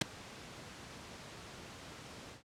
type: noise with ADSR envelope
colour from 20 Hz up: pink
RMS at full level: -25 dBFS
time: 0.01-2.43 s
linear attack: 6 ms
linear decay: 9 ms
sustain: -24 dB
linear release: 120 ms
effects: high-pass 80 Hz 12 dB/octave + low-pass 7000 Hz 12 dB/octave